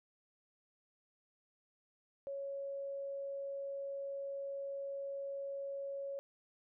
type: tone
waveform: sine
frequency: 554.4 Hz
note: C#5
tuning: in tune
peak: -39 dBFS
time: 2.27-6.19 s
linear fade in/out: 0 ms
effects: none